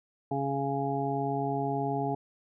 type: harmonic tone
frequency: 138.59 Hz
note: C#3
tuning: in tune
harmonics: 1 / 2 / 3 / 5 / 6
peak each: -34 / -34 / -34 / -34 / -34 dBFS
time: 0.31-2.15 s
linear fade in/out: 5 ms
effects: none

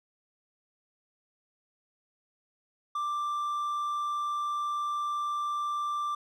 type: tone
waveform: triangle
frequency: 1179 Hz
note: D6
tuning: 6 cents sharp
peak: -27 dBFS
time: 2.95-6.15 s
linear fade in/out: 5 ms
effects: none

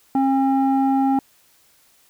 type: tone with low-pass filter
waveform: square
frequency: 269.2 Hz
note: C4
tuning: 49 cents sharp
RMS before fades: -18 dBFS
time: 0.15-1.19 s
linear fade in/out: 2 ms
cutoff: 770 Hz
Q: 2.5
effects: white hiss -57 dBFS RMS until 2.09 s

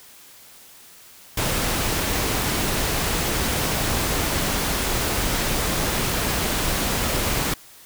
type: noise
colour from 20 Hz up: pink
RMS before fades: -23 dBFS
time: 1.37-7.54 s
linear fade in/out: 5 ms
effects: white hiss -47 dBFS RMS until 7.85 s

